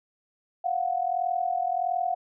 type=tone pair together; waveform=sine; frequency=698.5 / 740 Hz; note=F5 / F#5; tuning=0 / 0 cents; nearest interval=minor second; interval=100 cents; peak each=-27 dBFS; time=0.64-2.15 s; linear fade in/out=10 ms; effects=none